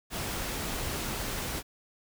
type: noise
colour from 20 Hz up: pink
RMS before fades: -34 dBFS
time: 0.1-1.63 s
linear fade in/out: 50 ms
effects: none